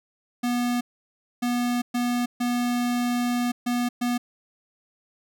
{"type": "tone bursts at uneven times", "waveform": "square", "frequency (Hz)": 243.2, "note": "B3", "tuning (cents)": -26, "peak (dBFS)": -23, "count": 6, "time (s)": [[0.43, 0.81], [1.42, 1.82], [1.94, 2.26], [2.4, 3.52], [3.66, 3.89], [4.01, 4.18]], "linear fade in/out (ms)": 10, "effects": []}